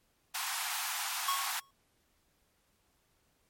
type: high-pass noise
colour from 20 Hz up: pink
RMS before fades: -36 dBFS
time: 0.34-1.6 s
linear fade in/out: 10 ms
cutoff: 730 Hz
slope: 96 dB/octave
type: tone with exponential decay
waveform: square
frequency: 1100 Hz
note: C#6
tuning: 14 cents flat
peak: -28 dBFS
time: 1.28-1.71 s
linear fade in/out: 5 ms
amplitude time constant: 93 ms
effects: pink hiss -73 dBFS RMS until 3.49 s + MP3 64 kbps